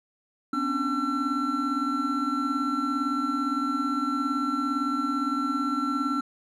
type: tone cluster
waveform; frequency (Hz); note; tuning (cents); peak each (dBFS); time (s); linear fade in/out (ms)
triangle; 250.8 / 272.5 / 290.2 / 1350; B3 / C#4 / D4 / E6; +27 / -29 / -21 / +41; -30 / -30 / -28 / -26; 0.53-6.21; 5
effects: none